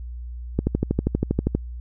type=click train; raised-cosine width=3 ms; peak=-7 dBFS; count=13; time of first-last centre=0.59-1.55 s; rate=12.5 Hz; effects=added 60 Hz sine -31 dBFS peak until 1.8 s